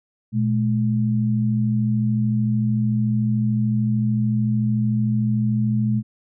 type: tone pair together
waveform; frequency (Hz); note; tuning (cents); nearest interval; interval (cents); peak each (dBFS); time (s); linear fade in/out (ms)
sine; 119.6 / 213.1; A#2 / G#3; +45 / +45; minor seventh; 1000; -20; 0.32-6.03; 50
effects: none